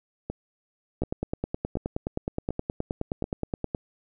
two click trains, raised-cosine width 2 ms, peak -14 / -17 dBFS, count 27 / 5, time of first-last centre 1.02-3.748 / 0.3-3.241 s, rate 9.53 / 1.36 Hz, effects none

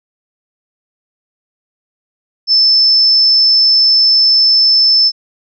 sine tone, 5274 Hz, E8, in tune, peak -6 dBFS, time 2.47-5.12 s, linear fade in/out 50 ms, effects none

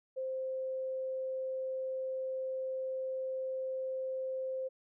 sine tone, 523 Hz, C5, 1 cent flat, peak -34 dBFS, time 0.16-4.69 s, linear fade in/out 20 ms, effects none

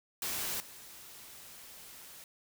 white noise with level steps, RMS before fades -36 / -51 dBFS, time 0.22-2.24 s, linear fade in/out 2 ms, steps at 0.6 s, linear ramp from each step 2 ms, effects none

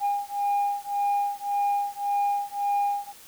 sine beating tone pair, 810 / 811.8 Hz, G#5 / G#5, -43 / -40 cents, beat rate 1.8 Hz, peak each -25 dBFS, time 0-3.13 s, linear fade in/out 50 ms, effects tanh soft clip ceiling -19 dBFS + white hiss -49 dBFS RMS until 3.27 s

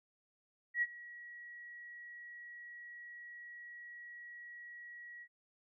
sine tone with ADSR envelope, 1916 Hz, A#6, 47 cents sharp, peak -28 dBFS, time 0.74-5.28 s, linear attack 80 ms, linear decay 40 ms, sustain -20 dB, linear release 61 ms, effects none

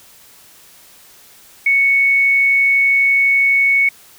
sine tone, 2217 Hz, C#7, in tune, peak -10 dBFS, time 1.66-3.89 s, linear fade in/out 5 ms, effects white hiss -45 dBFS RMS until 4.18 s

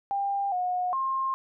sine tone with pitch steps, 797 / 725 / 1064 Hz, G5 / F#5 / C6, +28 / -35 / +29 cents, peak -25 dBFS, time 0.11-1.34 s, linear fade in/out 0 ms, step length 410 ms, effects none

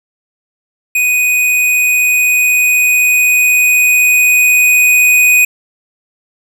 square tone with level ramp, 2489 Hz, D#7, in tune, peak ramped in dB -10 to -6 dBFS, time 0.95-5.45 s, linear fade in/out 5 ms, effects none

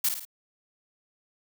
blue noise with echo, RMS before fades -24 dBFS, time 0.04-0.09 s, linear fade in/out 5 ms, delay 54 ms, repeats 3, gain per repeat -6 dB, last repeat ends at 0.252 s, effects none

